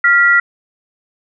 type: tone pair together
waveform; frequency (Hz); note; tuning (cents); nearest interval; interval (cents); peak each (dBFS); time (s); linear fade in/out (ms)
sine; 1396.9 / 1947.4; F6 / B6; 0 / -25; tritone; 575; -10; 0.04-0.4; 5
effects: none